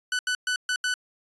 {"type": "tone bursts at uneven times", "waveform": "sawtooth", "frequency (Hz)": 1494, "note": "F#6", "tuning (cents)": 16, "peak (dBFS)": -20, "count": 5, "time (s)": [[0.12, 0.19], [0.27, 0.35], [0.47, 0.56], [0.69, 0.76], [0.84, 0.94]], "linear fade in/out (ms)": 2, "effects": ["resampled to 22050 Hz"]}